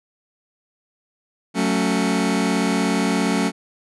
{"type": "chord", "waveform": "sawtooth", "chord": "F# minor", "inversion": "none", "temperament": "just", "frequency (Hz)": [185, 222, 277.5], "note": ["F#3", "A3", "C#4"], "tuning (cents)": [0, 16, 2], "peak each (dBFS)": -18, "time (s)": [1.54, 3.52], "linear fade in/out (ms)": 50, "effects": ["resampled to 24000 Hz"]}